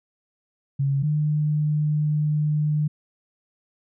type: tone pair in turn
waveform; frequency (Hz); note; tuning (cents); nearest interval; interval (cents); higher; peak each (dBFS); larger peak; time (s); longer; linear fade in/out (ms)
sine; 138.59 / 150.78; C#3 / D3; 0 / +46; minor second; 146; second; -19; neither; 0.79-1.03 / 1.03-2.88; second; 10
effects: none